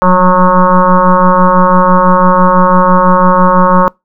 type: tone with frequency modulation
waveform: sine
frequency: 549 Hz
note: C#5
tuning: 17 cents flat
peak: -3 dBFS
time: 0.02-3.88 s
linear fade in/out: 0 ms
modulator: 182 Hz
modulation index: 3.8
effects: noise-tail reverb RT60 0.2 s tail -26 dB re dry